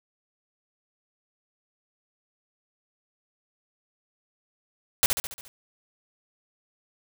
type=noise with echo; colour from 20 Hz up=white; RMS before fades=-19 dBFS; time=5.03-5.06 s; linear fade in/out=0 ms; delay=70 ms; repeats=6; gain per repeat=-5 dB; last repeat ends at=5.48 s; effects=none